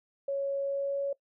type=tone with pitch glide; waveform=sine; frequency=554.4 to 558.3 Hz; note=C#5 to C#5; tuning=0 to +12 cents; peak=-28 dBFS; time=0.28-1.13 s; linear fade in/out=5 ms; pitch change=+12 cents; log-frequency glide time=0.61-0.99 s; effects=noise-tail reverb RT60 0.1 s tail -20 dB re dry